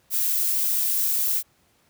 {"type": "noise", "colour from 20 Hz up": "violet", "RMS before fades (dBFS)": -23, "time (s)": [0.1, 1.43], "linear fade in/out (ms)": 50, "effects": ["pink hiss -63 dBFS RMS until 1.89 s", "high-pass 60 Hz 12 dB/octave"]}